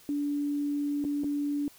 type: tone with dropouts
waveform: sine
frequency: 289.1 Hz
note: D4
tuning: 27 cents flat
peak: -27 dBFS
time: 0.09-1.68 s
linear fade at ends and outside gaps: 1 ms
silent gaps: 1.042-1.049 / 1.236-1.243 s
effects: white hiss -56 dBFS RMS until 1.78 s